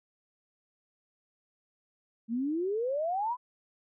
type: exponential sweep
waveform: sine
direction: up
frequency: 220 to 1024 Hz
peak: -28 dBFS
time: 2.28-3.37 s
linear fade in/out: 50 ms
effects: none